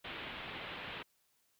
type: low-pass noise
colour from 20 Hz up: white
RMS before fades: -45 dBFS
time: 0.04-1.03 s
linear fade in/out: 10 ms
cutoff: 3500 Hz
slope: 48 dB/octave
effects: white hiss -75 dBFS RMS until 1.59 s